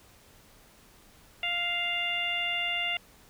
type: harmonic tone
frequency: 698.5 Hz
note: F5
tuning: in tune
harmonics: 1 / 2 / 3 / 4 / 5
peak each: -38 / -42 / -32 / -30 / -39 dBFS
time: 1.43-2.97 s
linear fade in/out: 2 ms
effects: pink hiss -57 dBFS RMS until 3.29 s